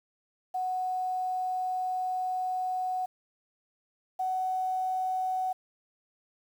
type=tone pair in turn; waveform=sine; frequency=740 / 746.4 Hz; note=F#5 / F#5; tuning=0 / +15 cents; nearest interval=unison; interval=15 cents; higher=second; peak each=-28 / -27 dBFS; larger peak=second; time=0.54-3.06 / 4.19-5.53 s; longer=first; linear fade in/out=10 ms; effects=9-bit